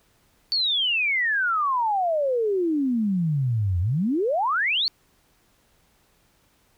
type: exponential two-way sweep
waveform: sine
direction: down then up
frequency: 4550 to 84.4 to 4550 Hz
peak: -20 dBFS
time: 0.52-4.88 s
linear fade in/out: 0 ms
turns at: 3.8 s
effects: pink hiss -63 dBFS RMS until 6.77 s